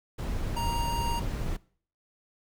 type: noise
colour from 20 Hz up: brown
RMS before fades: -31 dBFS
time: 0.18-1.57 s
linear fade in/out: 10 ms
type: tone with vibrato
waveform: square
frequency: 936 Hz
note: A#5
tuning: 7 cents sharp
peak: -31 dBFS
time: 0.56-1.2 s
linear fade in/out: 10 ms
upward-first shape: triangle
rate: 15 Hz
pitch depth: 12 cents each way
effects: noise-tail reverb RT60 0.5 s tail -22 dB re dry